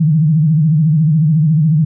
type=tone with vibrato; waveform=sine; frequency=155.56 Hz; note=D#3; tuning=in tune; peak=-8 dBFS; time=0-1.85 s; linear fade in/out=10 ms; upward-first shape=sine; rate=14 Hz; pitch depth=120 cents each way; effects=none